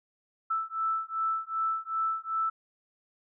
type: beating tone pair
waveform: sine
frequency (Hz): 1318.5 / 1321.1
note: E6 / E6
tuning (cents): 0 / +3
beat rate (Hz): 2.6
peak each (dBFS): -31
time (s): 0.5-2.5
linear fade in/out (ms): 10
effects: none